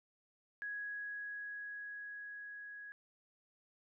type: tone with level ramp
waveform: sine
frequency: 1665 Hz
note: G#6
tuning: 4 cents sharp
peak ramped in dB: -39 to -47 dBFS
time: 0.62-2.92 s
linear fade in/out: 0 ms
effects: none